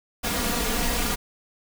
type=noise with comb filter; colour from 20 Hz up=pink; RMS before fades=-25 dBFS; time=0.23-1.16 s; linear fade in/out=20 ms; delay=4.2 ms; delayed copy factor=+0.9; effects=none